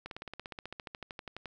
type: slowing click train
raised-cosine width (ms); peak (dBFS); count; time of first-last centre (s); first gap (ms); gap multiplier
0.3; -25; 21; 0.06-1.457; 52; 1.03
effects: none